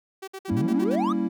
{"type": "tone bursts", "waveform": "sawtooth", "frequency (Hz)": 384.2, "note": "G4", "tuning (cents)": -35, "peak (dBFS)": -30, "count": 7, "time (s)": [0.22, 0.961], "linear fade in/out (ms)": 10, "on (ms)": 57, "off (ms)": 57}
{"type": "chord", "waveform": "triangle", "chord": "G diminished seventh", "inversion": "none", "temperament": "equal", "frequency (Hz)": [196, 233.1, 277.2, 329.6], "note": ["G3", "Bb3", "Db4", "Fb4"], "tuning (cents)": [0, 0, 0, 0], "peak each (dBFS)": [-26, -26, -29, -25], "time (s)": [0.48, 1.29], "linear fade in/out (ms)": 20}
{"type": "exponential sweep", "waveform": "triangle", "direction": "up", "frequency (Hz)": [90.3, 1309], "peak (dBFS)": -23, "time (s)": [0.51, 1.13], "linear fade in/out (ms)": 10}
{"effects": []}